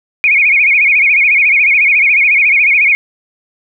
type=tone with vibrato; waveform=sine; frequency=2313 Hz; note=D7; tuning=27 cents flat; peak=-6 dBFS; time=0.24-2.95 s; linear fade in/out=0 ms; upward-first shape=sine; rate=14 Hz; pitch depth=140 cents each way; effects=none